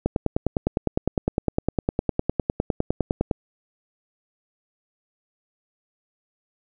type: click train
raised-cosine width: 2 ms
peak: -7 dBFS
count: 33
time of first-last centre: 0.06-3.312 s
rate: 9.84 Hz
effects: none